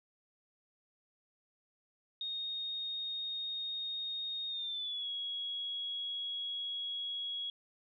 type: tone with pitch glide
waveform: sine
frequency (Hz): 3712 to 3326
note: A#7 to G#7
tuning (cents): -8 to +2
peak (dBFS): -36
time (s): 2.21-7.5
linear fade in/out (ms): 2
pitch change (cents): -190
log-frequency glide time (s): 4.48-5.09
effects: none